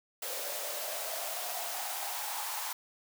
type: noise with high-pass filter sweep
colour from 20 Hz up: white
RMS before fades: -37 dBFS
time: 0.22-2.73 s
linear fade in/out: 5 ms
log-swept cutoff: 520 to 910 Hz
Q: 5.6
effects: none